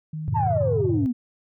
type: tone with pitch glide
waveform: sine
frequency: 155.56 to 149.48 Hz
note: D#3 to D3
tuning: 0 to +31 cents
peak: -28 dBFS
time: 0.13-0.98 s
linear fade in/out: 5 ms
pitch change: -69 cents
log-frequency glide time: 0.51-0.73 s
type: chord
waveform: sine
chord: F diminished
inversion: none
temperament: just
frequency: 87.31 / 104.77 / 125.72 Hz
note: F2 / Ab2 / Cb3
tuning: 0 / +16 / +31 cents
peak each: -30 / -24 / -27 dBFS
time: 0.28-1.06 s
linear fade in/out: 0 ms
type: exponential sweep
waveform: sine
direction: down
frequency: 932.3 to 233.1 Hz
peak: -20 dBFS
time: 0.34-1.13 s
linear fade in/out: 20 ms
effects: tanh soft clip ceiling -12 dBFS